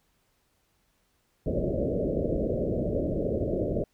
white low-pass noise, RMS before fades -28 dBFS, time 1.46-3.84 s, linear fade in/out 5 ms, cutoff 620 Hz, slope 96 dB/octave, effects pink hiss -71 dBFS RMS until 3.93 s

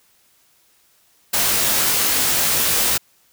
white noise with comb filter, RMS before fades -18 dBFS, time 1.33-2.98 s, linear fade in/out 10 ms, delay 19 ms, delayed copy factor +0.95, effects white hiss -58 dBFS RMS until 3.32 s

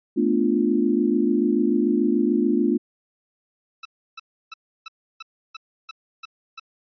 sine chord, B half-diminished seventh, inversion third, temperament equal, 220 / 246.9 / 293.7 / 349.2 Hz, A3 / B3 / D4 / F4, 0 / 0 / 0 / 0 cents, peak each -23 dBFS, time 0.16-2.78 s, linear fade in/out 20 ms
15% pulse tone bursts, 1312 Hz, E6, 9 cents flat, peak -27 dBFS, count 9, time 3.83-6.597 s, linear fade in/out 5 ms, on 23 ms, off 320 ms
effects resampled to 11025 Hz

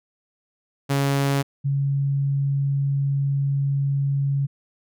sawtooth / sine tone pair in turn, 139.2 / 139.2 Hz, C#3 / C#3, +8 / +8 cents, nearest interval unison, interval 0 cents, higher neither, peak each -15 / -19 dBFS, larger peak first, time 0.89-1.43 / 1.64-4.47 s, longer second, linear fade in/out 20 ms, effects none

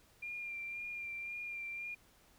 sine tone with vibrato, 2391 Hz, D7, 30 cents sharp, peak -40 dBFS, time 0.22-1.95 s, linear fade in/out 10 ms, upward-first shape sine, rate 1.9 Hz, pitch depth 24 cents each way, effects pink hiss -66 dBFS RMS until 2.38 s

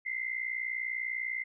sine tone pair together, 2040 / 2100 Hz, C7 / C7, -44 / +6 cents, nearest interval minor second, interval 50 cents, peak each -35 / -35 dBFS, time 0.05-1.44 s, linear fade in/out 20 ms, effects none

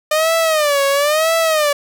sawtooth tone with vibrato, 604 Hz, D5, 48 cents sharp, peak -9 dBFS, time 0.11-1.73 s, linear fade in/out 5 ms, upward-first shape sine, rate 1 Hz, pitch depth 150 cents each way, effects none

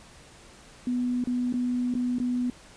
sine tone with dropouts, 246.9 Hz, B3, in tune, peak -24 dBFS, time 0.87-2.5 s, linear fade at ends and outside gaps 2 ms, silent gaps 1.24-1.272 / 1.526-1.539 / 1.94-1.951 / 2.185-2.2 s, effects pink hiss -51 dBFS RMS until 2.76 s + resampled to 22050 Hz

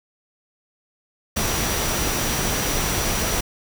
sine tone in noise, 5830 Hz, F#8, 26 cents flat, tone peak -31 dBFS, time 1.36-3.41 s, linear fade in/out 10 ms, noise pink, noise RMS -23 dBFS, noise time 1.36-3.41 s, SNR -11 dB, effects none

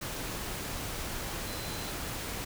sine tone in noise, 4063 Hz, B7, 48 cents sharp, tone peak -47 dBFS, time 1.46-1.91 s, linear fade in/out 10 ms, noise pink, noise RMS -37 dBFS, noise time 0.01-2.45 s, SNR -13 dB, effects none

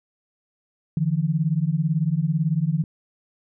sine beating tone pair, 149.6 / 167.6 Hz, D3 / E3, +32 / +29 cents, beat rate 18 Hz, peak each -22 dBFS, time 0.97-2.84 s, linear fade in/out 2 ms, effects none

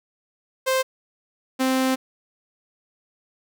sawtooth tone pair in turn, 523.3 / 261.2 Hz, C5 / C4, 0 / -3 cents, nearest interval octave, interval 1203 cents, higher first, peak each -15 dBFS, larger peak neither, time 0.66-0.83 / 1.59-1.96 s, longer second, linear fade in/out 20 ms, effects none

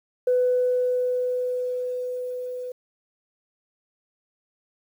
sine tone with level ramp, 499.3 Hz, B4, 19 cents sharp, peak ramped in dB -16 to -30 dBFS, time 0.27-2.72 s, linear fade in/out 5 ms, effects tanh soft clip ceiling -13 dBFS + 9-bit

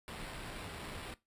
pink noise with sample-and-hold, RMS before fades -45 dBFS, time 0.08-1.14 s, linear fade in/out 0 ms, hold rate 6300 Hz, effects noise-tail reverb RT60 0.2 s tail -18 dB re dry + resampled to 32000 Hz

